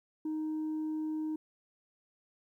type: tone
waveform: sine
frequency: 311.1 Hz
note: D#4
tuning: in tune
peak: -30 dBFS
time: 0.25-1.36 s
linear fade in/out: 5 ms
effects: tanh soft clip ceiling -31 dBFS + 12-bit